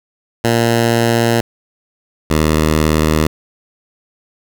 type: tone pair in turn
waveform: 10% pulse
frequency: 116.54 / 77.78 Hz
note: A#2 / D#2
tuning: 0 / 0 cents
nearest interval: perfect fifth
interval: 700 cents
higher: first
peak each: -3 dBFS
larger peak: neither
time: 0.44-1.41 / 2.3-3.27 s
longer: neither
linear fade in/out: 5 ms
effects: none